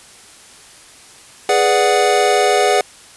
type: chord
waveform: square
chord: G# half-diminished seventh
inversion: none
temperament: equal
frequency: 415.3 / 493.9 / 587.3 / 740 Hz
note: G#4 / B4 / D5 / F#5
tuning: 0 / 0 / 0 / 0 cents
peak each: -17 / -20 / -20 / -16 dBFS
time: 1.49-2.81 s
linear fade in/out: 2 ms
effects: white hiss -42 dBFS RMS until 3.16 s + resampled to 24000 Hz